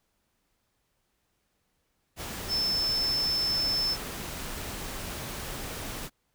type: tone in noise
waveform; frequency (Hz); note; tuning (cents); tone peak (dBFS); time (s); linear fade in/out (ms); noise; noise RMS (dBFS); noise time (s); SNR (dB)
sine; 5274; E8; 0; -25; 2.48-3.97; 50; pink; -37; 2.16-6.1; +9
effects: pink hiss -75 dBFS RMS until 6.34 s